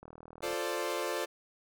click train, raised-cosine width 1 ms, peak -34 dBFS, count 21, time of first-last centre 0.03-0.531 s, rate 39.9 Hz
sawtooth chord, D minor seventh, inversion first, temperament equal, 349.2 / 440 / 523.3 / 587.3 Hz, F4 / A4 / C5 / D5, 0 / 0 / 0 / 0 cents, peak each -34 dBFS, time 0.42-1.26 s, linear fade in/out 20 ms
effects none

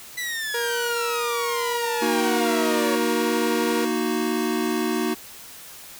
sawtooth exponential sweep, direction down, 2000 to 554.4 Hz, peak -23 dBFS, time 0.17-2.96 s, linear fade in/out 10 ms
sawtooth tone, 472.6 Hz, A#4, 24 cents sharp, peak -21 dBFS, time 0.54-3.85 s, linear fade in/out 5 ms
square chord, D# minor, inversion second, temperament equal, 233.1 / 311.1 / 370 Hz, A#3 / D#4 / F#4, 0 / 0 / 0 cents, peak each -27 dBFS, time 2.01-5.15 s, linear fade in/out 20 ms
effects white hiss -42 dBFS RMS until 5.99 s

